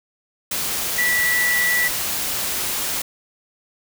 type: tone in noise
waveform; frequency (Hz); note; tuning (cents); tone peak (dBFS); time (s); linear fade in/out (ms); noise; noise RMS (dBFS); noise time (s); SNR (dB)
sine; 1957; B6; -16; -17; 0.98-1.88; 5; white; -24; 0.51-3.02; +4
effects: none